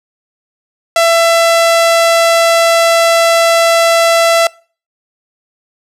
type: tone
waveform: sawtooth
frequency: 669 Hz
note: E5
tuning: 25 cents sharp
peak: -3 dBFS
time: 0.96-4.47 s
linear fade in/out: 2 ms
effects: noise-tail reverb RT60 0.4 s tail -24 dB re dry + low-pass 11000 Hz 12 dB/octave